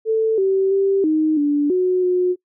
sine tone with pitch steps, 442.9 / 385.1 / 391.3 / 311.5 / 290.9 / 366.6 / 362.1 Hz, A4 / G4 / G4 / D#4 / D4 / F#4 / F#4, +11 / -31 / -3 / +2 / -16 / -16 / -37 cents, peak -14 dBFS, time 0.05-2.36 s, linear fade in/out 50 ms, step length 330 ms, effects noise-tail reverb RT60 0.1 s tail -22 dB re dry

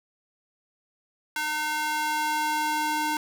square tone with high-pass filter sweep, 304.2 Hz, D#4, 39 cents flat, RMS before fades -27 dBFS, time 1.36-3.17 s, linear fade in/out 2 ms, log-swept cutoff 1300 to 630 Hz, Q 1.7, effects none

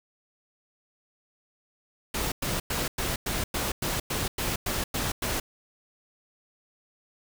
pink noise bursts, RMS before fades -29 dBFS, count 12, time 2.14-5.4 s, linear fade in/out 5 ms, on 180 ms, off 100 ms, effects none

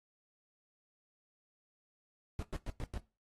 brown noise bursts, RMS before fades -38 dBFS, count 5, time 2.39-2.975 s, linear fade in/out 0 ms, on 37 ms, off 100 ms, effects noise-tail reverb RT60 0.3 s tail -19 dB re dry + AAC 32 kbps

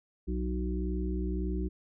harmonic tone, 61.74 Hz, B1, in tune, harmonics 1 / 3 / 5 / 6, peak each -31 / -36 / -38 / -39 dBFS, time 0.27-1.69 s, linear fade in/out 20 ms, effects none

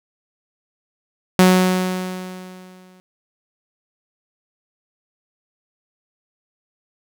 sawtooth tone with exponential decay, 184.3 Hz, F#3, 7 cents flat, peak -4 dBFS, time 1.39-3 s, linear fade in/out 0 ms, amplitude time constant 350 ms, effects none

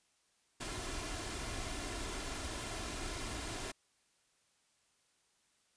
pink noise with comb filter, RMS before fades -41 dBFS, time 0.6-3.72 s, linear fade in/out 10 ms, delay 2.9 ms, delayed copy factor +0.5, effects white hiss -74 dBFS RMS until 5.76 s + resampled to 22050 Hz

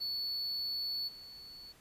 triangle tone with level steps, 4435 Hz, C#8, in tune, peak -33 / -47 dBFS, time 0-1.73 s, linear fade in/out 20 ms, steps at 1.07 s, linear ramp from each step 20 ms, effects pink hiss -62 dBFS RMS until 1.8 s + resampled to 32000 Hz

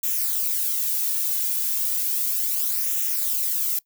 violet noise with flanger, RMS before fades -24 dBFS, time 0.03-3.79 s, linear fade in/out 5 ms, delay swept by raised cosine 0.21 to 2.21 ms, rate 0.34 Hz, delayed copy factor -0.6, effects noise-tail reverb RT60 0.1 s tail -22 dB re dry

